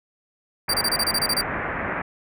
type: low-pass noise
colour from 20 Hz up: white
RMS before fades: -28 dBFS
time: 0.68-2.02 s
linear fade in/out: 5 ms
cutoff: 2100 Hz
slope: 48 dB/octave
type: tone bursts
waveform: sawtooth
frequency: 4699 Hz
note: D8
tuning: in tune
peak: -17 dBFS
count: 10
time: 0.69-1.413 s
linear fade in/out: 5 ms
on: 48 ms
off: 27 ms
effects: none